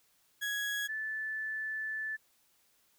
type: tone pair in turn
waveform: 35% pulse / sine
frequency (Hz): 1666 / 1748.8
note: G#6 / A6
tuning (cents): +5 / -11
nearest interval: minor second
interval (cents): 84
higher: second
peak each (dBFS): -31 / -34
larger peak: first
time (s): 0.41-0.88 / 0.88-2.17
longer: second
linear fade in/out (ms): 20
effects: white hiss -70 dBFS RMS until 2.98 s